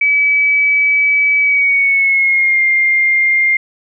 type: tone with pitch glide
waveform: sine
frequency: 2289 to 2111 Hz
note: D7 to C7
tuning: -45 to +15 cents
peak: -9 dBFS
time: 0.01-3.57 s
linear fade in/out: 5 ms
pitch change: -140 cents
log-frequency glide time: 1.4-2.62 s
effects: none